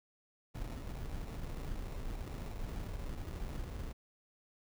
brown noise with sample-and-hold, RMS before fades -41 dBFS, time 0.54-3.93 s, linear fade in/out 20 ms, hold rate 1575 Hz, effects none

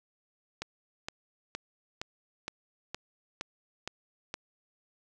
click train, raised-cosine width 0.2 ms, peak -18 dBFS, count 9, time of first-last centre 0.62-4.341 s, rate 2.15 Hz, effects none

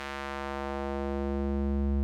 square tone with band-pass filter sweep, 69.3 Hz, C#2, in tune, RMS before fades -31 dBFS, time 0-2.03 s, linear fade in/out 0 ms, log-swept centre 1900 to 140 Hz, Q 0.84, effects none

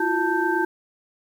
sine tone cluster, 333 / 361.1 / 886 / 1564 Hz, E4 / F#4 / A5 / G6, +18 / -42 / +12 / -4 cents, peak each -25 dBFS, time 0-0.65 s, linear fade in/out 5 ms, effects 8-bit

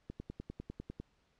click train, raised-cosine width 3 ms, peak -29 dBFS, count 10, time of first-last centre 0.1-1 s, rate 10 Hz, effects pink hiss -74 dBFS RMS until 1.39 s + low-pass 5000 Hz 12 dB/octave

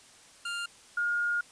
25% pulse / sine tone pair in turn, 1400 / 1423.6 Hz, F6 / F6, +4 / +33 cents, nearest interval unison, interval 29 cents, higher second, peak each -29 / -26 dBFS, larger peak second, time 0.45-0.66 / 0.97-1.41 s, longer second, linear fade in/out 5 ms, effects white hiss -55 dBFS RMS until 1.51 s + resampled to 22050 Hz

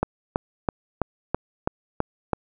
click train, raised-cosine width 1 ms, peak -7 dBFS, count 8, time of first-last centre 0.03-2.333 s, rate 3.04 Hz, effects none

